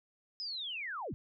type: linear sweep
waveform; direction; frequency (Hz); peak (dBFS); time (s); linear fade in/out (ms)
sine; down; 5140 to 69.4; -37; 0.4-1.14; 0
effects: none